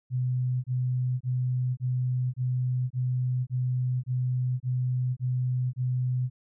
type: tone bursts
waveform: sine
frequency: 126.3 Hz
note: B2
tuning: 39 cents sharp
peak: -24 dBFS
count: 11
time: 0.1-6.3 s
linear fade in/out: 50 ms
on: 540 ms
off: 26 ms
effects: none